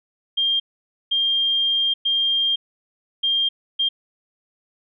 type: tone bursts at uneven times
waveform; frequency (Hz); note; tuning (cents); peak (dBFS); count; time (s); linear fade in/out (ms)
sine; 3202; G7; +36; -17; 5; 0.37-0.6 / 1.11-1.94 / 2.05-2.56 / 3.23-3.49 / 3.79-3.89; 10
effects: none